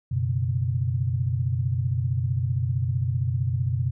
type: chord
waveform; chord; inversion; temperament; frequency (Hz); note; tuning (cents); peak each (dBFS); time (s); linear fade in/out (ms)
sine; F# suspended fourth; none; just; 92.5 / 123.33 / 138.75; F#2 / B2 / C#3; 0 / -2 / +2; -27 / -24 / -30; 0.11-3.91; 10
effects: none